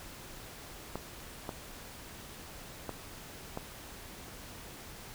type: clicks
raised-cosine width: 1 ms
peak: -22 dBFS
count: 4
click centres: 0.956 / 1.492 / 2.893 / 3.574 s
effects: pink hiss -48 dBFS RMS until 5.14 s